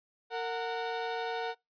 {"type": "tone pair together", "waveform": "30% pulse", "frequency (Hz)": [459.1, 737], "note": ["A#4", "F#5"], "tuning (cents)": [-26, -7], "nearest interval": "minor sixth", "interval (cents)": 819, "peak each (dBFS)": [-32, -33], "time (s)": [0.3, 1.55], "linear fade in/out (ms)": 50, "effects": ["noise-tail reverb RT60 0.2 s tail -24 dB re dry", "resampled to 11025 Hz"]}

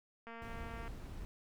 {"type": "click train", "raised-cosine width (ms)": 0.5, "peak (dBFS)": -35, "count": 141, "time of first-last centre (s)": [0.27, 0.879], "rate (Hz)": 230}
{"type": "noise", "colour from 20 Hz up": "brown", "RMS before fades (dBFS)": -46, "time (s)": [0.42, 1.25], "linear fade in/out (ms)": 0}
{"effects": []}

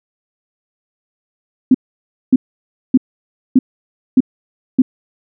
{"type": "tone bursts", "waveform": "sine", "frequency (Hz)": 257.4, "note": "C4", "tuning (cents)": -28, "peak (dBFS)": -4, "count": 6, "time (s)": [1.71, 4.82], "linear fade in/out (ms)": 5, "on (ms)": 35, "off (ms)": 580, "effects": []}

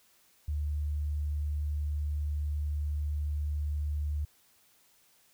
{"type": "tone", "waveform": "sine", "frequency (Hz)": 74.1, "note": "D2", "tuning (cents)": 16, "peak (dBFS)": -29, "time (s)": [0.48, 4.25], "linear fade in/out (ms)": 5, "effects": ["white hiss -65 dBFS RMS until 5.33 s"]}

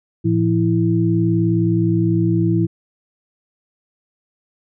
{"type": "tone cluster", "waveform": "sine", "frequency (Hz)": [111, 170.4, 329.1], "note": ["A2", "F3", "E4"], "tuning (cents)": [16, -42, -3], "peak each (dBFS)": -18, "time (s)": [0.24, 2.67], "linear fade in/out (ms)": 20, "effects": []}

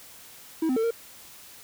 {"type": "tone with pitch steps", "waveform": "triangle", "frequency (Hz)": [322.3, 257.3, 448.1, 462.3], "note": ["E4", "C4", "A4", "A#4"], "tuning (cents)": [-39, -29, 32, -14], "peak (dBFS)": -20, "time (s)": [0.62, 0.908], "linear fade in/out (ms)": 5, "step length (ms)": 72, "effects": ["white hiss -48 dBFS RMS until 1.63 s"]}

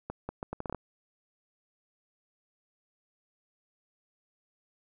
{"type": "accelerating click train", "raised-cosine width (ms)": 1, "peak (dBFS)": -21, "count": 9, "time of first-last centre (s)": [0.1, 0.747], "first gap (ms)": 190, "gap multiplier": 0.73, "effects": []}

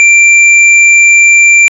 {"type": "tone with tanh clipping", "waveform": "sine", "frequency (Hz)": 2359, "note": "D7", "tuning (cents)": 7, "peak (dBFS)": -3, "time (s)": [0, 1.68], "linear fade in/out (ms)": 0, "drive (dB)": 13, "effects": ["resampled to 24000 Hz"]}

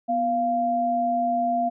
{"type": "tone pair together", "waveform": "sine", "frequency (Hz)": [245.4, 694], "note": ["B3", "F5"], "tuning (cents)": [-11, -11], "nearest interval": "octave + tritone", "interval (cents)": 1800, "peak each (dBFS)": [-28, -21], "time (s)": [0.08, 1.7], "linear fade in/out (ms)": 20, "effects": []}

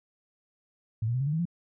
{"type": "tone with pitch steps", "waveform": "sine", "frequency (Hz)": [110, 118.58, 127.83, 137.79, 148.54, 160.12, 172.61], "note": ["A2", "A#2", "C3", "C#3", "D3", "D#3", "F3"], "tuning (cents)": [0, 30, -40, -10, 20, 50, -20], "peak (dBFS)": -25, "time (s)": [1.02, 1.454], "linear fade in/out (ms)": 5, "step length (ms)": 62, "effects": []}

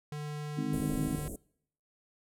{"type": "tone", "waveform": "square", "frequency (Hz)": 149, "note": "D3", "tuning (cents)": 25, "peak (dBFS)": -37, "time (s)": [0.12, 1.28], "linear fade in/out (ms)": 2}
{"type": "harmonic tone", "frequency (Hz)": 51.91, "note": "G#1", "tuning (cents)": 0, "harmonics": [3, 4, 5, 6], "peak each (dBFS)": [-38, -38, -34, -38], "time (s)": [0.57, 1.16], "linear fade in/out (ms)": 10}
{"type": "band-stop noise", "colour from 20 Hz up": "pink", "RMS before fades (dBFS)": -39, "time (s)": [0.73, 1.36], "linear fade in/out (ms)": 2, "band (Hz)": [630, 7600], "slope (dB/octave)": 48}
{"effects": ["noise-tail reverb RT60 0.7 s tail -25 dB re dry", "low-pass 12000 Hz 12 dB/octave"]}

